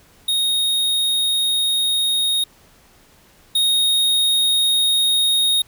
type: tone pair in turn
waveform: square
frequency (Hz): 3729 / 3729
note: A#7 / A#7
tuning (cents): 0 / 0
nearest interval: unison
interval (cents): 0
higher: neither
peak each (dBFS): -17 / -15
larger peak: second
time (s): 0.28-2.44 / 3.55-5.62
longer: first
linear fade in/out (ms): 5
effects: pink hiss -52 dBFS RMS until 5.67 s

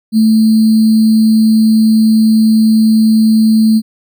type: tone with sample-and-hold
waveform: sine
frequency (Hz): 220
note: A3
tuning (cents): 0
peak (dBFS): -5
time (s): 0.12-3.82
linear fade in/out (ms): 50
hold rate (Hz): 4410
effects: none

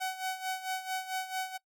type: tone with tremolo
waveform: sawtooth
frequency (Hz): 752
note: F#5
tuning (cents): +28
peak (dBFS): -27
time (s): 0-1.58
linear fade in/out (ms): 20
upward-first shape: sine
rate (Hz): 4.5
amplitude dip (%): 75
effects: noise-tail reverb RT60 0.1 s tail -22 dB re dry

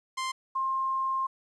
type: tone pair in turn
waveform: sawtooth / sine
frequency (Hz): 1046.5 / 1061.1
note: C6 / C6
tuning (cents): 0 / +24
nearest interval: unison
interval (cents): 24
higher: second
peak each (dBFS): -26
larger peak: neither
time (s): 0.17-0.32 / 0.55-1.27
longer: second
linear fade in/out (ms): 10
effects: resampled to 22050 Hz + 11-bit

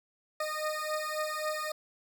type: beating tone pair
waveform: 20% pulse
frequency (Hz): 613 / 616.7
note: D#5 / D#5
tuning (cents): -26 / -16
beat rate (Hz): 3.7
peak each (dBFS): -30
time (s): 0.4-1.72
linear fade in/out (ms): 5
effects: none

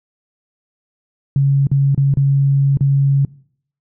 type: tone with dropouts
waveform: sine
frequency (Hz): 138.59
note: C#3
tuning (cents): 0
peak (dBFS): -10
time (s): 1.36-3.25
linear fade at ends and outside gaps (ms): 2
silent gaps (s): 1.67-1.715 / 1.947-1.977 / 2.14-2.171 / 2.772-2.808
effects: noise-tail reverb RT60 0.6 s tail -22 dB re dry

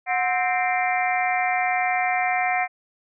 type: harmonic tone with a mistuned harmonic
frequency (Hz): 261.6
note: C4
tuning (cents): 0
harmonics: 3 / 4 / 5 / 6 / 7 / 8 / 9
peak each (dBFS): -22 / -34 / -35 / -36 / -30 / -27 / -29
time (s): 0.06-2.68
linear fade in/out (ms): 50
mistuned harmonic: 3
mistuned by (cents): -120
effects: none

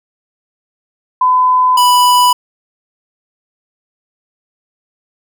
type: tone pair in turn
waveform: sine / square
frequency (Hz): 1010 / 988.6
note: B5 / B5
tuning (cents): +39 / +1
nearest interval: unison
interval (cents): 38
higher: first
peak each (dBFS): -7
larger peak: neither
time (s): 1.21-1.77 / 1.77-2.33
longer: neither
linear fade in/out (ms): 5
effects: none

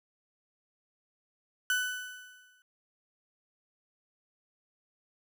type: tone with exponential decay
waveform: 35% pulse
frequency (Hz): 1496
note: F#6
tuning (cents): +19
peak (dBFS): -23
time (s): 1.7-2.62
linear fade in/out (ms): 1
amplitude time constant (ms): 200
effects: none

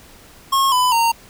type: tone with pitch steps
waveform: square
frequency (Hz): 1085 / 1000.7 / 923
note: C#6 / B5 / A#5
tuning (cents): -37 / +23 / -17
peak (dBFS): -14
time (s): 0.52-1.12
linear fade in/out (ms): 10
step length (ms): 200
effects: pink hiss -45 dBFS RMS until 1.29 s

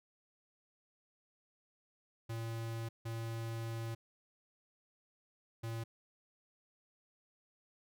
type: tone bursts at uneven times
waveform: square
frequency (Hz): 114.2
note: A#2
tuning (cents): -35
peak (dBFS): -39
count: 3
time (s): 2.29-2.89 / 3.05-3.95 / 5.63-5.84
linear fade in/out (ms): 10
effects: none

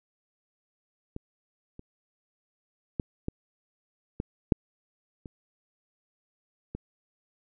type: clicks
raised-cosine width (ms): 3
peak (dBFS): -23 / -30 / -15 / -17 / -17 / -6 / -28 / -22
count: 8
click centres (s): 1.164 / 1.794 / 2.998 / 3.284 / 4.201 / 4.522 / 5.258 / 6.75
effects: none

